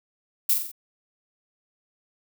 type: noise with echo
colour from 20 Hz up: violet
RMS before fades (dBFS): -20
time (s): 0.49-0.54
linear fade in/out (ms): 5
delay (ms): 44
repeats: 4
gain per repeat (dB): -5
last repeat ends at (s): 0.716
effects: none